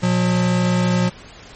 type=tone pair together; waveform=square; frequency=120 / 179.8 Hz; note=B2 / F#3; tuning=-49 / -49 cents; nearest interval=perfect fifth; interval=700 cents; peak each=-21 / -17 dBFS; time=0.02-1.1 s; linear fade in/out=20 ms; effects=pink hiss -41 dBFS RMS until 1.55 s + MP3 32 kbps